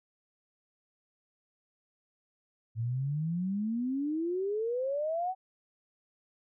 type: exponential sweep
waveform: sine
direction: up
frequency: 110 to 767 Hz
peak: -29 dBFS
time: 2.75-5.35 s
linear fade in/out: 50 ms
effects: none